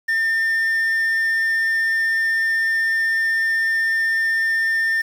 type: tone with quantisation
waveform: triangle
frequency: 1804 Hz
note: A6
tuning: 43 cents sharp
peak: -15 dBFS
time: 0.08-5.02 s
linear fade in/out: 10 ms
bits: 7
effects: none